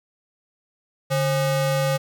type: ring-modulated tone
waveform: square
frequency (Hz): 340.7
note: F4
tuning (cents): -43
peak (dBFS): -17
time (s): 1.1-1.98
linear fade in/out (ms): 20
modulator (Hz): 195
effects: 9-bit